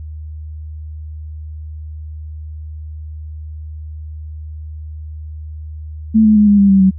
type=tone with pitch steps; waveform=sine; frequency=220 / 214.6 / 209.3 / 204.2 / 199.19 / 194.31 / 189.54 Hz; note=A3 / A3 / G#3 / G#3 / G3 / G3 / F#3; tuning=0 / -43 / +14 / -29 / +28 / -15 / +42 cents; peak=-6 dBFS; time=6.14-6.91 s; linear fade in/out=20 ms; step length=110 ms; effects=added 77 Hz sine -26 dBFS peak until 6.98 s